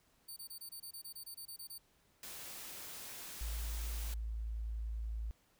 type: tone bursts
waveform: 5% pulse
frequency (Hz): 4575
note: D8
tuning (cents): -46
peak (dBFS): -39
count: 14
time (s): 0.28-1.783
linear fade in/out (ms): 10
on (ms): 86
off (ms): 23
type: noise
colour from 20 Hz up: white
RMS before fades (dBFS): -48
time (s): 2.23-4.14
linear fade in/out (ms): 2
type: tone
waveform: sine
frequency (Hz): 55.3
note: A1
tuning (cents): +9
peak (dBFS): -37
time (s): 3.41-5.31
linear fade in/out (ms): 0
effects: pink hiss -72 dBFS RMS until 5.59 s